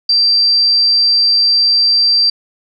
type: tone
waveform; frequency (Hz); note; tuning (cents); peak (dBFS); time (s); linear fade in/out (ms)
sine; 4699; D8; 0; -8; 0.09-2.3; 5
effects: none